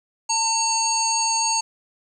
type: harmonic tone with a mistuned harmonic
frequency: 902 Hz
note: A5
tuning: 43 cents sharp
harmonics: 1 / 3 / 5 / 7 / 9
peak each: -23 / -32 / -25 / -23 / -32 dBFS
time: 0.29-1.61 s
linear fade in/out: 10 ms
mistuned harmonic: 7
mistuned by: +77 cents
effects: 9-bit